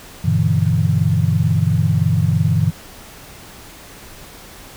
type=chord; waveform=sine; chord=E minor seventh; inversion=first; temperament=equal with one note detuned; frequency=98 / 121 / 146.83 / 164.81 Hz; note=G2 / B2 / D3 / E3; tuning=0 / -35 / 0 / 0 cents; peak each=-18 / -19 / -19 / -18 dBFS; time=0.24-2.71 s; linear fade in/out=10 ms; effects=pink hiss -39 dBFS RMS until 4.76 s